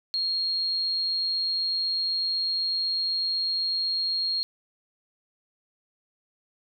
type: tone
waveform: sine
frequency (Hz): 4258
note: C8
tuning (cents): +30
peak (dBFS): -24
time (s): 0.14-4.43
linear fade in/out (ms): 0
effects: none